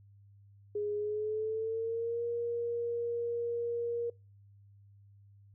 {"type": "tone with pitch glide", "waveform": "sine", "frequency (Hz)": [415.3, 471.6], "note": ["G#4", "A#4"], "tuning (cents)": [0, 20], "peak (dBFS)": -31, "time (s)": [0.75, 4.1], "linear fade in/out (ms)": 5, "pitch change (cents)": 220, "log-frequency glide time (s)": [0.96, 2.23], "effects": ["noise-tail reverb RT60 0.3 s tail -26 dB re dry", "added 100 Hz sine -56 dBFS peak until 5.54 s"]}